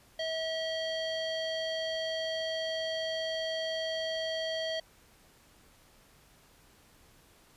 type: tone with low-pass filter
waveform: square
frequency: 645 Hz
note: E5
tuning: 38 cents flat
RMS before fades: -34 dBFS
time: 0.19-4.8 s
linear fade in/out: 5 ms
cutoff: 3900 Hz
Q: 9
effects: pink hiss -61 dBFS RMS until 7.56 s + resampled to 32000 Hz